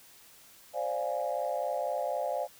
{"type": "chord", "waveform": "sine", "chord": "D half-diminished seventh", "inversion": "third", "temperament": "equal", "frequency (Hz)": [523.3, 587.3, 698.5, 830.6], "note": ["C5", "D5", "F5", "Ab5"], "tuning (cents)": [0, 0, 0, 0], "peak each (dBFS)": [-35, -33, -34, -37], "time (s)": [0.73, 2.48], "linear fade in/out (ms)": 50, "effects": ["tanh soft clip ceiling -19 dBFS", "white hiss -56 dBFS RMS until 2.59 s"]}